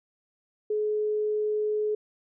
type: tone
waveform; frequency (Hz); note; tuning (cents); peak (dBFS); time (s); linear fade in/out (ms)
sine; 424.5; G#4; +38; -24; 0.7-1.95; 5
effects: none